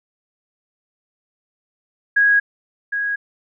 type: tone with echo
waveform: sine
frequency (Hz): 1651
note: G#6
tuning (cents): -11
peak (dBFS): -11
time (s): 2.16-2.4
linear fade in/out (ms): 10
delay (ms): 760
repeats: 1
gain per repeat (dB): -8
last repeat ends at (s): 3.16
effects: none